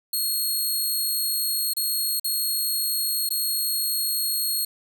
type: tone with dropouts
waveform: 10% pulse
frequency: 4288 Hz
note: C8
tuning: 42 cents sharp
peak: -16 dBFS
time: 0.13-4.65 s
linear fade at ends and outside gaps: 5 ms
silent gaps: 1.736-1.766 / 2.198-2.244 / 3.291-3.305 s
effects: none